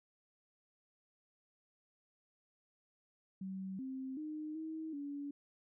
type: tone with pitch steps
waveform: sine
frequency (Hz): 190.5 / 263.2 / 306.7 / 317.8 / 285.2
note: G3 / C4 / D#4 / D#4 / C#4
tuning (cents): -49 / +10 / -25 / +37 / +49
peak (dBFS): -40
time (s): 3.41-5.31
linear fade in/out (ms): 5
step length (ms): 380
effects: none